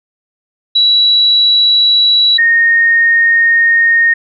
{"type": "tone pair in turn", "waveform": "sine", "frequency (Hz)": [3918, 1849], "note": ["B7", "A#6"], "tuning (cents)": [-15, -15], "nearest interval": "octave + minor second", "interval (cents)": 1300, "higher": "first", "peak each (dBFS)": -6, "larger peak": "neither", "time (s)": [[0.75, 2.38], [2.38, 4.14]], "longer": "second", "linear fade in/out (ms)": 10, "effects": []}